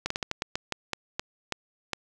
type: slowing click train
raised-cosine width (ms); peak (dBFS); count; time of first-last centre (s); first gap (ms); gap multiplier
0.2; -11; 12; 0.06-1.933; 44; 1.25
effects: none